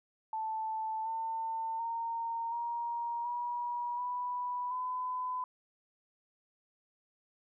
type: tone with pitch steps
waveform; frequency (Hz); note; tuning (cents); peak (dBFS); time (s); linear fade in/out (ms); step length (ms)
sine; 880 / 900 / 920.6 / 941.5 / 963 / 984.9 / 1007.4; A5 / A5 / A#5 / A#5 / B5 / B5 / B5; 0 / +39 / -22 / +17 / -44 / -5 / +34; -33; 0.33-5.44; 2; 730
effects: none